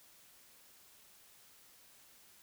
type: silence
effects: white hiss -62 dBFS RMS until 2.42 s

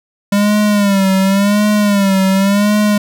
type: tone with vibrato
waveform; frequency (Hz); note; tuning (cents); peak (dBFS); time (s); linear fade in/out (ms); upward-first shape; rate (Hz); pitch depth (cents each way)
square; 200.3; G3; +38; -10; 0.32-2.98; 5; sine; 0.91; 84
effects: none

